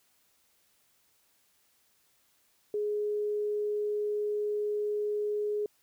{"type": "tone", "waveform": "sine", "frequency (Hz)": 417.8, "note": "G#4", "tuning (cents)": 10, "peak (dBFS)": -28, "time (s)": [2.74, 5.66], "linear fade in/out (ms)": 2, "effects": ["white hiss -69 dBFS RMS until 5.82 s"]}